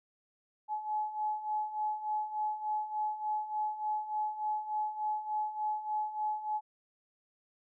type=beating tone pair; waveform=sine; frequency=850 / 853.4 Hz; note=G#5 / G#5; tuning=+40 / +47 cents; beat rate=3.4 Hz; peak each=-38 / -33 dBFS; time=0.68-6.61 s; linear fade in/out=50 ms; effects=none